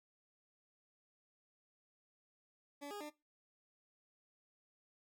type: tone with pitch steps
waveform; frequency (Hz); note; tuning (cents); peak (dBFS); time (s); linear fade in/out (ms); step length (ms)
20% pulse; 286.6 / 411.4 / 298.6; D4 / G#4 / D4; -42 / -16 / +29; -40; 2.81-3.104; 20; 98
effects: noise-tail reverb RT60 0.2 s tail -17 dB re dry